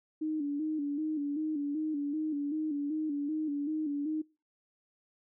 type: tone with vibrato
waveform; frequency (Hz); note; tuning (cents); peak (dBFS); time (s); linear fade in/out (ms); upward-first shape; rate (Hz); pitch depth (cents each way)
sine; 298.7; D4; +29; -30; 0.21-4.22; 10; square; 2.6; 69
effects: noise-tail reverb RT60 0.3 s tail -23 dB re dry